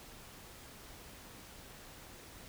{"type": "silence", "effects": ["pink hiss -53 dBFS RMS until 2.48 s"]}